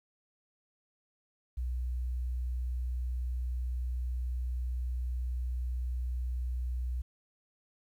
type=tone; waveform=sine; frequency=61.9 Hz; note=B1; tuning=5 cents sharp; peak=-30 dBFS; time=1.57-7.02 s; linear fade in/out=10 ms; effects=tanh soft clip ceiling -27 dBFS + 11-bit